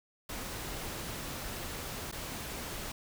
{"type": "noise with dropouts", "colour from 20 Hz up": "pink", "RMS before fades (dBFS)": -40, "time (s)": [0.29, 2.92], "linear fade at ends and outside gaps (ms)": 5, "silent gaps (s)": [2.115, 2.124], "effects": []}